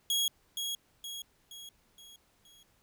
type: tone with echo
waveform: sawtooth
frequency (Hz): 3311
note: G#7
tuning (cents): -6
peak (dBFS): -24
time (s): 0.1-0.28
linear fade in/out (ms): 2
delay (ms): 470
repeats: 5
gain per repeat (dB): -6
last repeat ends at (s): 2.63
effects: pink hiss -69 dBFS RMS until 2.82 s